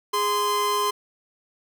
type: tone pair together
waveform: 45% pulse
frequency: 413.3 / 1034.6 Hz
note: G#4 / C6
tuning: -8 / -20 cents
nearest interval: octave + major third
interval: 1588 cents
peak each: -27 / -22 dBFS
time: 0.13-0.91 s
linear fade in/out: 10 ms
effects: none